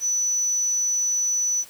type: tone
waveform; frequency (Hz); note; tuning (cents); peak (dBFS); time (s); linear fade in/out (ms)
sine; 5960; F#8; +12; -20; 0-1.65; 50
effects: white hiss -47 dBFS RMS until 1.69 s